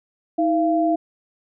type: tone pair together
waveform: sine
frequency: 319 / 684.6 Hz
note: D#4 / F5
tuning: +43 / -35 cents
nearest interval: octave + minor second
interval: 1322 cents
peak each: -19 dBFS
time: 0.38-0.96 s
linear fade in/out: 10 ms
effects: none